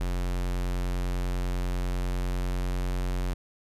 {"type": "tone", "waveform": "square", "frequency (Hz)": 45.03, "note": "F#1", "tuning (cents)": -46, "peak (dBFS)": -27, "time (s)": [0, 3.34], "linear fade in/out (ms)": 10, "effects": ["resampled to 32000 Hz"]}